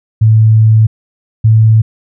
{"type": "tone pair in turn", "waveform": "sine", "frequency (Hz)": [110, 110.52], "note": ["A2", "A2"], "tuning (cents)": [0, 8], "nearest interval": "unison", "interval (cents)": 8, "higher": "second", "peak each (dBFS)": -3, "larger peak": "neither", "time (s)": [[0.21, 0.87], [1.44, 1.82]], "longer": "first", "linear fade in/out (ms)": 10, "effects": []}